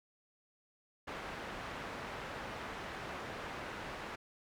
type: low-pass noise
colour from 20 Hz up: white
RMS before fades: -44 dBFS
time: 1.07-4.16 s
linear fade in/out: 10 ms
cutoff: 1600 Hz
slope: 12 dB/octave
effects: none